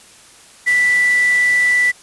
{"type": "tone in noise", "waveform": "sine", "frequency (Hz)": 1973, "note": "B6", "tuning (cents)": -2, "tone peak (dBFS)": -11, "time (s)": [0.66, 1.92], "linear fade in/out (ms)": 20, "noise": "white", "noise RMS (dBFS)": -29, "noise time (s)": [0.66, 1.92], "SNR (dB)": 15, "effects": ["white hiss -44 dBFS RMS until 2.02 s", "resampled to 24000 Hz"]}